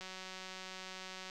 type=click train; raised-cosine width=0.2 ms; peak=-29 dBFS; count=242; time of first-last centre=0.01-1.299 s; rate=187 Hz; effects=none